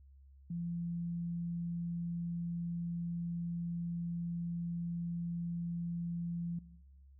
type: tone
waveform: sine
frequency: 170.9 Hz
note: F3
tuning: 37 cents flat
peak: -36 dBFS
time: 0.5-6.59 s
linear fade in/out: 5 ms
effects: noise-tail reverb RT60 1.0 s tail -17 dB re dry + added 68 Hz sine -56 dBFS peak until 7.19 s